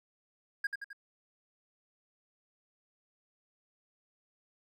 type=tone with echo; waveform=triangle; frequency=1626 Hz; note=G#6; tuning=37 cents flat; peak=-27 dBFS; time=0.64-0.67 s; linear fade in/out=5 ms; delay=87 ms; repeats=3; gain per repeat=-5 dB; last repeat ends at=0.931 s; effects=none